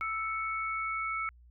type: tone pair together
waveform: sine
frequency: 1317.4 / 2217 Hz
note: E6 / C#7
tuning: -1 / 0 cents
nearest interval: major sixth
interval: 901 cents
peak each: -33 / -35 dBFS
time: 0.01-1.29 s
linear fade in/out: 0 ms
effects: added 60 Hz sine -54 dBFS peak until 1.5 s